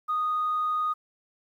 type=tone; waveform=sine; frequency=1239 Hz; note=D#6; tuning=8 cents flat; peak=-23 dBFS; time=0.08-0.94 s; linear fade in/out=20 ms; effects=tanh soft clip ceiling -20 dBFS + 10-bit